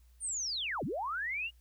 sine linear two-way sweep, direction down then up, 9200 to 110.5 to 2908 Hz, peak -33 dBFS, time 0.2-1.51 s, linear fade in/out 50 ms, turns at 0.84 s, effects added 60 Hz sine -58 dBFS peak until 1.6 s + white hiss -73 dBFS RMS until 1.6 s

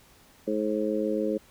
harmonic tone, 106.9 Hz, A2, 49 cents flat, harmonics 2 / 3 / 4 / 5, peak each -31 / -30 / -30 / -30 dBFS, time 0.47-1.38 s, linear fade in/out 10 ms, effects pink hiss -57 dBFS RMS until 1.5 s

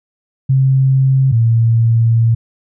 sine tone pair in turn, 133.3 / 114.8 Hz, C3 / A#2, +33 / -26 cents, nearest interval minor third, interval 259 cents, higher first, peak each -8 dBFS, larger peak neither, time 0.49-1.32 / 1.32-2.35 s, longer second, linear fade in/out 10 ms, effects none

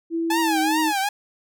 sine tone with pitch glide, 331.3 to 314.5 Hz, E4 to D#4, +9 to +19 cents, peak -21 dBFS, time 0.1-0.93 s, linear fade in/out 50 ms, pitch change -90 cents, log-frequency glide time 0.39-0.6 s
sawtooth tone with vibrato, 853 Hz, G#5, 46 cents sharp, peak -17 dBFS, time 0.3-1.09 s, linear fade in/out 5 ms, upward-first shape triangle, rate 2.5 Hz, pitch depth 200 cents each way
effects none

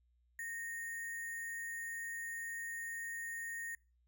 sine tone with sample-and-hold, 1851 Hz, A#6, 13 cents flat, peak -40 dBFS, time 0.39-3.75 s, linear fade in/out 2 ms, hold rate 8820 Hz, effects noise-tail reverb RT60 0.3 s tail -24 dB re dry + added 60 Hz sine -70 dBFS peak until 4.07 s

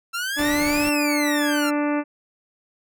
sawtooth exponential two-way sweep, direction up then down, 1345 to 2740 to 1345 Hz, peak -21 dBFS, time 0.13-1.71 s, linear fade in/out 20 ms, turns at 0.89 s
harmonic tone, 293.7 Hz, D4, in tune, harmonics 1 / 2 / 3 / 4 / 5 / 6 / 7 / 8 / 9, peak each -21 / -27 / -31 / -33 / -35 / -37 / -38 / -39 / -40 dBFS, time 0.36-2.04 s, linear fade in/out 50 ms
pink noise, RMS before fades -33 dBFS, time 0.38-0.9 s, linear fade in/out 10 ms
effects none

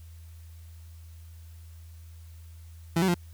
30% pulse tone with pitch steps, 166.7 / 189.7 / 174.4 Hz, E3 / F#3 / F3, +20 / +43 / -2 cents, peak -19 dBFS, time 2.96-3.143 s, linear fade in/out 5 ms, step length 61 ms, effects added 82 Hz sine -44 dBFS peak until 3.33 s + white hiss -61 dBFS RMS until 3.33 s

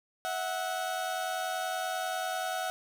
30% pulse tone pair together, 649.7 / 740 Hz, E5 / F#5, -25 / 0 cents, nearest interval major second, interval 225 cents, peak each -34 / -30 dBFS, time 0.25-2.7 s, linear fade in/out 0 ms, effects none

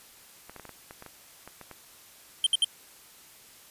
clicks, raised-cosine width 0.5 ms, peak -28 dBFS, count 11, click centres 0.496 / 0.563 / 0.597 / 0.653 / 0.693 / 0.909 / 1.024 / 1.063 / 1.476 / 1.613 / 1.713 s
square tone bursts, 3136 Hz, G7, in tune, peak -20 dBFS, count 3, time 2.44-2.645 s, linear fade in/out 2 ms, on 25 ms, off 65 ms
effects white hiss -53 dBFS RMS until 3.7 s + resampled to 32000 Hz

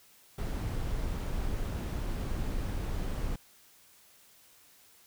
brown noise, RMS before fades -33 dBFS, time 0.38-3.36 s, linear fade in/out 5 ms, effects white hiss -60 dBFS RMS until 5.06 s

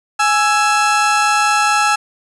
30% pulse tone pair together, 834 / 1325.5 Hz, G#5 / E6, +7 / +9 cents, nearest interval minor sixth, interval 802 cents, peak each -12 dBFS, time 0.19-1.96 s, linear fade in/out 10 ms, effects resampled to 24000 Hz + 7-bit

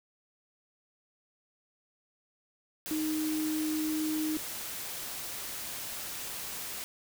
sine tone in noise, 310.2 Hz, D#4, 5 cents flat, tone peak -29 dBFS, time 2.91-4.37 s, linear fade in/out 0 ms, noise white, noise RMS -39 dBFS, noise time 2.86-6.84 s, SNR +7 dB, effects none

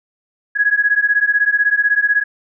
sine beating tone pair, 1661.2 / 1677.2 Hz, G#6 / G#6, 0 / +17 cents, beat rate 16 Hz, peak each -15 dBFS, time 0.55-2.24 s, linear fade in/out 20 ms, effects none

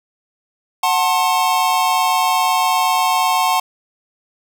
square chord, F# diminished, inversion none, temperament just, 740 / 888 / 1065.6 Hz, F#5 / A5 / C6, 0 / +16 / +31 cents, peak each -19 dBFS, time 0.83-3.6 s, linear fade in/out 5 ms, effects none

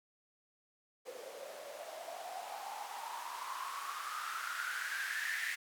blue noise with band-pass filter sweep, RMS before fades -42 dBFS, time 1.05-5.56 s, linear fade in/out 20 ms, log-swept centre 490 to 1900 Hz, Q 8.9, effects none

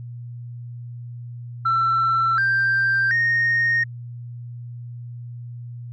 sine tone with pitch steps, 1341 / 1576.4 / 1853.1 Hz, E6 / G6 / A#6, +29 / +9 / -11 cents, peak -15 dBFS, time 1.65-3.84 s, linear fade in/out 10 ms, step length 730 ms, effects tanh soft clip ceiling -14 dBFS + added 120 Hz sine -32 dBFS peak until 5.92 s

